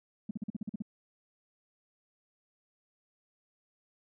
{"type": "tone bursts", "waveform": "sine", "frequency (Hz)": 211.4, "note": "G#3", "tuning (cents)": 31, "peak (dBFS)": -31, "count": 9, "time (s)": [0.29, 0.822], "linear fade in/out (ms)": 5, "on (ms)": 20, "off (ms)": 44, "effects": ["tanh soft clip ceiling -27 dBFS"]}